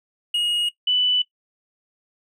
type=tone pair in turn; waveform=triangle / sine; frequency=2878 / 2983 Hz; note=F#7 / F#7; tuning=-49 / +13 cents; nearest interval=minor second; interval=62 cents; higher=second; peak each=-17 dBFS; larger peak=neither; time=0.34-0.69 / 0.87-1.22 s; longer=neither; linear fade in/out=5 ms; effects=noise-tail reverb RT60 0.1 s tail -18 dB re dry